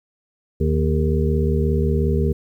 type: harmonic tone with a mistuned harmonic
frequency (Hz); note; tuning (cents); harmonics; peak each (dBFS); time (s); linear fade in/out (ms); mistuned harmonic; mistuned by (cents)
76.9; D#2; -20; 1 / 2 / 3 / 5 / 6; -19 / -22 / -25 / -24 / -27; 0.6-2.33; 10; 5; +51
effects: 9-bit